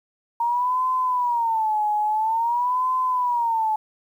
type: tone with vibrato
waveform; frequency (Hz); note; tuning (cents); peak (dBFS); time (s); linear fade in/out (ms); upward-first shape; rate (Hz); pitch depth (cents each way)
sine; 928; A#5; -8; -19; 0.4-3.76; 5; sine; 0.49; 170
effects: 9-bit